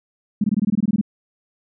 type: tone bursts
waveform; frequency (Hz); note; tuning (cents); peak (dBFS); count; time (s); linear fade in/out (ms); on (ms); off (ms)
sine; 207.7; G#3; 0; -14; 12; 0.41-1.013; 5; 31; 21
effects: none